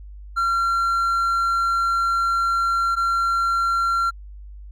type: tone pair in turn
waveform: triangle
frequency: 1370 / 1370 Hz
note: F6 / F6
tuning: -34 / -34 cents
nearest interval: unison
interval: 0 cents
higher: neither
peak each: -16 / -16 dBFS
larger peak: neither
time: 0.36-2.96 / 2.96-4.11 s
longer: first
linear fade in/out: 20 ms
effects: added 50 Hz sine -36 dBFS peak until 4.71 s

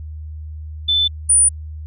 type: tone pair in turn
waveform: sine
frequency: 3520 / 9416 Hz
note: A7 / D9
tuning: 0 / +3 cents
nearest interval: octave + perfect fourth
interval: 1703 cents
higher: second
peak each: -13 / -9 dBFS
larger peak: second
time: 0.88-1.08 / 1.29-1.49 s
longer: neither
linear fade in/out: 10 ms
effects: added 77 Hz sine -28 dBFS peak until 1.86 s

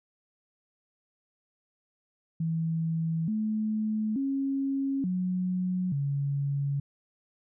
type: tone with pitch steps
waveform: sine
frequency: 163 / 215.9 / 272.9 / 182.8 / 140.7 Hz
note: E3 / A3 / C#4 / F#3 / C#3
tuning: -19 / -33 / -27 / -21 / +26 cents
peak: -26 dBFS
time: 2.4-6.8 s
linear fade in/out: 5 ms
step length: 880 ms
effects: none

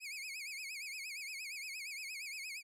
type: tone with vibrato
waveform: sawtooth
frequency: 2349 Hz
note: D7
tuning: in tune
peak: -39 dBFS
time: 0-2.63 s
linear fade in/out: 50 ms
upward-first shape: sine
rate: 8.6 Hz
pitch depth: 160 cents each way
effects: low-pass 12000 Hz 12 dB/octave

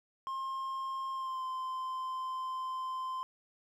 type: tone with pitch glide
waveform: triangle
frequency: 1065 to 1037.1 Hz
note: C6 to C6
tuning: +30 to -16 cents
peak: -33 dBFS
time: 0.27-3.23 s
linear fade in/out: 0 ms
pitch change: -46 cents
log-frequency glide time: 1.12-1.44 s
effects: none

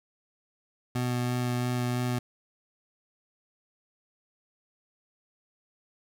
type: tone with vibrato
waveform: 25% pulse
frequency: 123.47 Hz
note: B2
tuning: in tune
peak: -23 dBFS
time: 0.95-2.19 s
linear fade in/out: 5 ms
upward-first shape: sine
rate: 3 Hz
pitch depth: 10 cents each way
effects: none

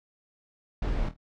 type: noise with echo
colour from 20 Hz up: brown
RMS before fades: -28 dBFS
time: 0.82-1.09 s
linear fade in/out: 5 ms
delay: 25 ms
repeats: 3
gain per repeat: -10 dB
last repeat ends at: 1.165 s
effects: low-pass 4000 Hz 12 dB/octave

